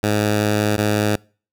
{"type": "tone with dropouts", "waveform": "10% pulse", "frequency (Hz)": 105.2, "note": "G#2", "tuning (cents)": 23, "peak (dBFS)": -8, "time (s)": [0.03, 1.16], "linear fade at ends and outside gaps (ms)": 5, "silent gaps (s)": [0.765, 0.779], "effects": ["noise-tail reverb RT60 0.4 s tail -26 dB re dry"]}